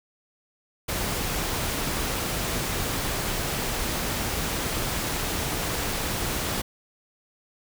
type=noise; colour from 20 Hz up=pink; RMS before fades=-28 dBFS; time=0.88-6.62 s; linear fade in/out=10 ms; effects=none